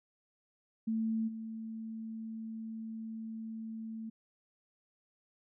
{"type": "tone with level steps", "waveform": "sine", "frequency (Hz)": 222.8, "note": "A3", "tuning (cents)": 22, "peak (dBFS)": [-30, -39], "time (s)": [0.87, 4.1], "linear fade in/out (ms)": 10, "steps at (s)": 1.27, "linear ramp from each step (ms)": 20, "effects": []}